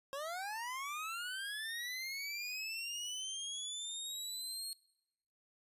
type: linear sweep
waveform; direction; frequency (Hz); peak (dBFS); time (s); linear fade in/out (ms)
25% pulse; up; 534 to 4300; -36; 0.13-4.73; 0
effects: noise-tail reverb RT60 0.9 s tail -24 dB re dry + resampled to 32000 Hz